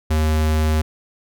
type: tone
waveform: square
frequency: 77.78 Hz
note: D#2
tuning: in tune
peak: -16 dBFS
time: 0.1-0.82 s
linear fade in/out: 10 ms
effects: none